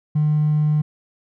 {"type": "tone with hard clipping", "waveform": "triangle", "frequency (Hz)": 151.3, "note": "D#3", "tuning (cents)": -48, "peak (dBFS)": -15, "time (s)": [0.15, 0.82], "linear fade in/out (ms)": 10, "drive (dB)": 3, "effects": []}